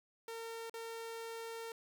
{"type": "tone with dropouts", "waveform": "sawtooth", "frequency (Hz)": 456.4, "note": "A#4", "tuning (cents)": -37, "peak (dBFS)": -39, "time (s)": [0.28, 1.72], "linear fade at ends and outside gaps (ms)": 2, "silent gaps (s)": [0.697, 0.74], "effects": []}